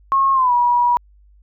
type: tone with pitch glide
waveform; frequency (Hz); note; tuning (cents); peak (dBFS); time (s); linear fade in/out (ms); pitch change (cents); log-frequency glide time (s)
sine; 1085 to 966.6; C#6 to B5; -37 to -38; -12; 0.12-0.97; 0; -201; 0.33-0.53
effects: added 50 Hz sine -47 dBFS peak until 1.42 s